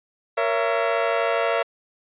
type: chord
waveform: sawtooth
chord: A# diminished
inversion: none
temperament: just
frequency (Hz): 466.2 / 559.4 / 671.3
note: A#4 / C#5 / E5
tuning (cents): 0 / +16 / +31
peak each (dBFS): -21 / -21 / -19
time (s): 0.37-1.63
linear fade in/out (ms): 10
effects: resampled to 8000 Hz